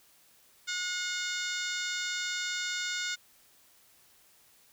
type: harmonic tone with a mistuned harmonic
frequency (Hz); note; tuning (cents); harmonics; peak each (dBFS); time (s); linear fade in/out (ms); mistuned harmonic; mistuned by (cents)
725; F#5; -35; 2 / 3 / 4 / 5 / 6 / 7 / 8 / 9 / 10; -36 / -39 / -43 / -38 / -42 / -43 / -46 / -46 / -41; 0.67-3.16; 20; 3; -20
effects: white hiss -62 dBFS RMS until 4.72 s